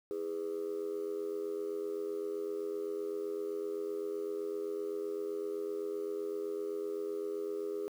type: tone with amplitude modulation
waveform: sine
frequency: 410 Hz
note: G#4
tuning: 22 cents flat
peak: -29 dBFS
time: 0.11-7.88 s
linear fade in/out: 0 ms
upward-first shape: sine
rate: 87.8 Hz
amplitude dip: 90%
effects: tanh soft clip ceiling -30 dBFS + 10-bit